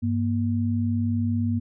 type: tone pair together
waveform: sine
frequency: 99.5 / 236.7 Hz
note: G2 / A#3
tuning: +26 / +27 cents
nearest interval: octave + minor third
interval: 1501 cents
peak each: -24 dBFS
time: 0.02-1.6 s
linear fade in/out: 20 ms
effects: none